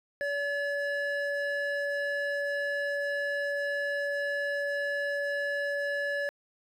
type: tone pair together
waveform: triangle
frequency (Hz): 571.6 / 1713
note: D5 / A6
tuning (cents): -47 / -47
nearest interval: octave + perfect fifth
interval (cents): 1900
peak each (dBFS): -28 / -28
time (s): 0.21-6.29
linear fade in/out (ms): 0
effects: tanh soft clip ceiling -24 dBFS